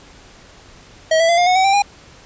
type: tone with pitch steps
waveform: square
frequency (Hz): 639 / 661.2 / 684.1 / 707.8 / 732.3 / 757.7 / 784 / 811.2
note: D#5 / E5 / F5 / F5 / F#5 / F#5 / G5 / G#5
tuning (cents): +46 / +5 / -36 / +23 / -18 / +41 / 0 / -41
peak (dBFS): -12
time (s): 1.11-1.822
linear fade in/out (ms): 5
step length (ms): 89
effects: pink hiss -44 dBFS RMS until 2.25 s + resampled to 16000 Hz